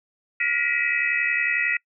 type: tone cluster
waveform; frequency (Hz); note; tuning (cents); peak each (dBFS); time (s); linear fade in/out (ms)
sine; 1419 / 1917 / 1988 / 2331 / 2568; F6 / A#6 / B6 / D7 / E7; +27 / +48 / +11 / -14 / -46; -32 / -24 / -27 / -30 / -27; 0.4-1.77; 5
effects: noise-tail reverb RT60 0.1 s tail -26 dB re dry